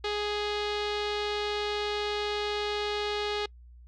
sawtooth tone with low-pass filter, 416 Hz, G#4, 3 cents sharp, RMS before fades -31 dBFS, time 0.04-3.46 s, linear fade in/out 5 ms, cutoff 3900 Hz, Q 2.9, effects noise-tail reverb RT60 0.1 s tail -26 dB re dry + added 60 Hz sine -48 dBFS peak until 3.87 s

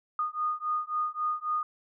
sine beating tone pair, 1228 / 1231.7 Hz, D#6 / D#6, -23 / -18 cents, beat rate 3.7 Hz, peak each -31 dBFS, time 0.19-1.63 s, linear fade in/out 2 ms, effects none

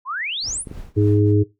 sine exponential sweep, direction up, 970 to 11000 Hz, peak -23 dBFS, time 0.05-0.65 s, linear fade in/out 50 ms
brown noise with tremolo, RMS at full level -34 dBFS, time 0.42-1.34 s, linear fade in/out 50 ms, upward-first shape triangle, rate 3.4 Hz, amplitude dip 95%
clicks, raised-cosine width 3 ms, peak -20 dBFS, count 2, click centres 0.672 / 0.714 s
harmonic tone, 103.7 Hz, G#2, 2 cents flat, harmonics 1 / 3 / 4, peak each -15 / -19 / -20 dBFS, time 0.96-1.44 s, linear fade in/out 20 ms
effects noise-tail reverb RT60 0.2 s tail -18 dB re dry

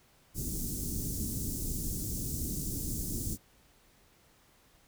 pink band-stop noise, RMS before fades -35 dBFS, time 0.34-3.38 s, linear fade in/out 50 ms, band 320 to 6300 Hz, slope 24 dB/octave, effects pink hiss -64 dBFS RMS until 4.87 s

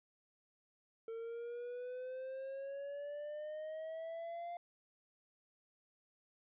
triangle exponential sweep, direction up, 450.9 to 698.5 Hz, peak -40 dBFS, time 1.08-4.57 s, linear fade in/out 2 ms, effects resampled to 8000 Hz

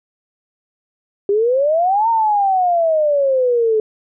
sine exponential two-way sweep, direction up then down, 393.1 to 929 to 427.5 Hz, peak -12 dBFS, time 1.29-3.8 s, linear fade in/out 2 ms, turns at 2.09 s, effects none

